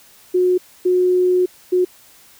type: tone bursts at uneven times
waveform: sine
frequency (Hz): 363.5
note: F#4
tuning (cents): -31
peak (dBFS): -12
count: 3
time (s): 0.34-0.58 / 0.85-1.46 / 1.72-1.85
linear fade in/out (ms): 10
effects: white hiss -48 dBFS RMS until 2.39 s